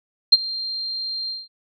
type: tone with ADSR envelope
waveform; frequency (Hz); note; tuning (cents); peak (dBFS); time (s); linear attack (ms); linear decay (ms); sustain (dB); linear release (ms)
sine; 4181; C8; -2; -5; 0.32-1.48; 10; 33; -20; 190
effects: none